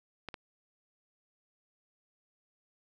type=clicks; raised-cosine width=0.3 ms; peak=-23 / -25 dBFS; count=2; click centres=0.287 / 0.342 s; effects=none